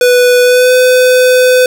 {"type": "tone with pitch glide", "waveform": "square", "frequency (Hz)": [493.9, 504.9], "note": ["B4", "B4"], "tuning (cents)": [0, 38], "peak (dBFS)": -5, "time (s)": [0.01, 1.66], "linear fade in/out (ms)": 2, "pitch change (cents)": 38, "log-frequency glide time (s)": [0.43, 0.73], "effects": []}